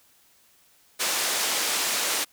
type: band-pass noise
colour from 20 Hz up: white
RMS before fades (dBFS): -26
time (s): 0.99-2.25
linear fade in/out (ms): 20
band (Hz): 330 to 8600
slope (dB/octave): 12
effects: white hiss -60 dBFS RMS until 2.32 s